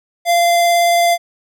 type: tone with vibrato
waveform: square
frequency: 690 Hz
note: F5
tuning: 21 cents flat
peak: -11 dBFS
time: 0.25-1.18 s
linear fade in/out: 50 ms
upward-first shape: triangle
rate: 18 Hz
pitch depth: 10 cents each way
effects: none